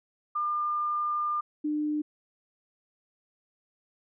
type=tone pair in turn; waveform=sine; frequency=1202 / 300.5 Hz; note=D6 / D4; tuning=+40 / +40 cents; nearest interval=2 octaves; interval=2400 cents; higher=first; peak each=-26 / -26 dBFS; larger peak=neither; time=0.35-1.41 / 1.64-2.02 s; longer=first; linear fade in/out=10 ms; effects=none